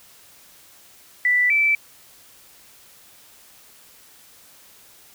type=tone pair in turn; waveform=sine; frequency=1975.5 / 2322 Hz; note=B6 / D7; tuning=0 / -20 cents; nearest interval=minor third; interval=280 cents; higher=second; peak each=-15 dBFS; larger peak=neither; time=1.25-1.5 / 1.5-1.75 s; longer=neither; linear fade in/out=2 ms; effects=white hiss -50 dBFS RMS until 5.14 s